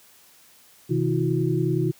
sine tone cluster, 130.1 / 160.8 / 324.1 / 361.6 Hz, C3 / E3 / E4 / F#4, -9 / -43 / -29 / -40 cents, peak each -24 / -25 / -27 / -26 dBFS, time 0.89-1.92 s, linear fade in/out 20 ms, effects white hiss -54 dBFS RMS until 1.99 s + high-pass 80 Hz 12 dB/octave

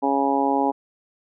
harmonic tone, 138.5 Hz, C#3, 1 cent flat, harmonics 2 / 3 / 4 / 5 / 6 / 7, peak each -23 / -27 / -28 / -28 / -22 / -28 dBFS, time 0.02-0.72 s, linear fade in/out 20 ms, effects none

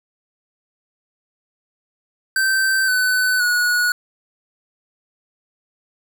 square tone with pitch steps, 1552 / 1505.2 / 1459.8 Hz, G6 / F#6 / F#6, -18 / +29 / -24 cents, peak -16 dBFS, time 2.36-3.92 s, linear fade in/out 2 ms, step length 520 ms, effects none

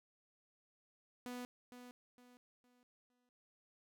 sawtooth tone with echo, 246.9 Hz, B3, in tune, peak -40 dBFS, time 1.26-1.45 s, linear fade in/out 0 ms, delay 460 ms, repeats 4, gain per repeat -9 dB, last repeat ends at 3.29 s, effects none

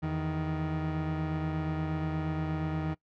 30% pulse tone pair together, 82.41 / 156.38 Hz, E2 / D#3, 0 / +9 cents, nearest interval major seventh, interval 1109 cents, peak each -34 / -28 dBFS, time 0.02-2.95 s, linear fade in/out 20 ms, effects noise-tail reverb RT60 0.1 s tail -22 dB re dry + low-pass 2000 Hz 12 dB/octave

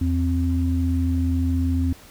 sine tone pair together, 82.41 / 261.6 Hz, E2 / C4, 0 / 0 cents, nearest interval octave + minor sixth, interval 2000 cents, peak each -20 / -23 dBFS, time 0.01-1.93 s, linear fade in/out 5 ms, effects pink hiss -47 dBFS RMS until 2.1 s

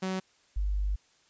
sawtooth / sine tone pair in turn, 188 / 49.79 Hz, F#3 / G1, +28 / +28 cents, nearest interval octave + major seventh, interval 2300 cents, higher first, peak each -26 dBFS, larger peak neither, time 0.02-0.2 / 0.56-0.96 s, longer second, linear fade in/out 10 ms, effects white hiss -65 dBFS RMS until 1.29 s + resampled to 16000 Hz

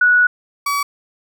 sine / 35% pulse tone pair in turn, 1468 / 1138.7 Hz, F#6 / C#6, -14 / +46 cents, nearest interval major third, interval 440 cents, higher first, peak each -9 / -15 dBFS, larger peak first, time 0.01-0.27 / 0.66-0.83 s, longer first, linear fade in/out 5 ms, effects none

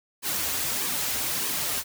white noise with flanger, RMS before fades -28 dBFS, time 0.22-1.84 s, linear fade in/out 50 ms, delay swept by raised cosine 1.4 to 6 ms, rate 1.6 Hz, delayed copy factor -0.65, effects none

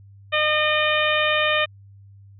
harmonic tone, 609 Hz, D#5, 37 cents flat, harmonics 1 / 2 / 3 / 4 / 5 / 6, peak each -23 / -25 / -24 / -24 / -26 / -29 dBFS, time 0.32-1.66 s, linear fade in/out 20 ms, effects added 99 Hz sine -44 dBFS peak until 2.39 s

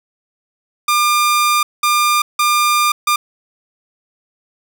sawtooth tone bursts at uneven times, 1200 Hz, D6, 37 cents sharp, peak -8 dBFS, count 4, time 0.88-1.63 / 1.83-2.22 / 2.39-2.92 / 3.07-3.16 s, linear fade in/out 5 ms, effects none

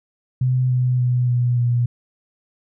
sine tone with pitch steps, 127.6 / 125.84 / 124.11 / 122.4 / 120.72 Hz, C3 / B2 / B2 / B2 / B2, -43 / +33 / +9 / -15 / -39 cents, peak -15 dBFS, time 0.41-1.86 s, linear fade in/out 5 ms, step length 290 ms, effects none

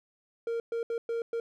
triangle tone bursts at uneven times, 463.4 Hz, A#4, 10 cents flat, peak -27 dBFS, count 5, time 0.47-0.6 / 0.72-0.83 / 0.9-0.98 / 1.09-1.22 / 1.33-1.4 s, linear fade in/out 2 ms, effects none

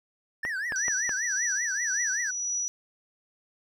triangle tone with vibrato, 1721 Hz, A6, 39 cents flat, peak -27 dBFS, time 0.43-2.31 s, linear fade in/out 5 ms, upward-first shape triangle, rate 5.2 Hz, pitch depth 260 cents each way
clicks, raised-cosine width 0.5 ms, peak -19 dBFS, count 4, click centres 0.451 / 0.722 / 0.882 / 1.093 s
sine tone with tremolo, 5870 Hz, F#8, 15 cents flat, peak -26 dBFS, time 0.76-2.68 s, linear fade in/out 0 ms, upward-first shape triangle, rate 1.8 Hz, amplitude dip 45%
effects none

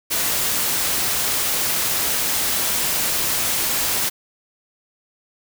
white noise, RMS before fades -21 dBFS, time 0.1-4.1 s, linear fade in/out 20 ms, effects none

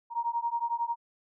sine beating tone pair, 932.3 / 943.3 Hz, A#5 / A#5, 0 / +20 cents, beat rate 11 Hz, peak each -31 dBFS, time 0.1-0.96 s, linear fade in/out 50 ms, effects none

